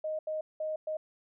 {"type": "tone bursts at uneven times", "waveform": "sine", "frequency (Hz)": 622.3, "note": "D#5", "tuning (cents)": 0, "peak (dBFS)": -31, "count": 4, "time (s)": [[0.04, 0.19], [0.27, 0.41], [0.6, 0.76], [0.87, 0.97]], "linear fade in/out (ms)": 5, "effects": []}